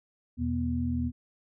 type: tone cluster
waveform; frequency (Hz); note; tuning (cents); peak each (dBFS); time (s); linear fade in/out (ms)
sine; 82.2 / 123.4 / 243.4; E2 / B2 / B3; -4 / -1 / -25; -31 / -35 / -29; 0.37-1.12; 50
effects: none